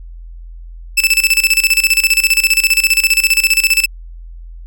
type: tone with tremolo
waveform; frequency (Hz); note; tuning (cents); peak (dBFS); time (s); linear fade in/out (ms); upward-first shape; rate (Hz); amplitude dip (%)
sawtooth; 2634; E7; -2; -4; 0.97-3.86; 10; square; 15; 80
effects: added 42 Hz sine -29 dBFS peak until 4.66 s